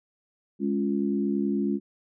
sine chord, Db major, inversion second, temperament equal, 207.7 / 277.2 / 349.2 Hz, Ab3 / Db4 / F4, 0 / 0 / 0 cents, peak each -26 / -28 / -30 dBFS, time 0.59-1.8 s, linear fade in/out 50 ms, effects none

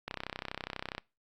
click train, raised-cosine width 0.3 ms, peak -20 dBFS, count 30, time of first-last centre 0.08-0.981 s, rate 32.2 Hz, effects noise-tail reverb RT60 0.3 s tail -25 dB re dry + Opus 48 kbps

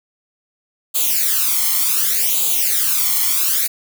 blue noise with flanger, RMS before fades -17 dBFS, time 0.94-3.68 s, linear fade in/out 20 ms, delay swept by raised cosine 0.27 to 0.95 ms, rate 0.67 Hz, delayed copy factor +0.85, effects none

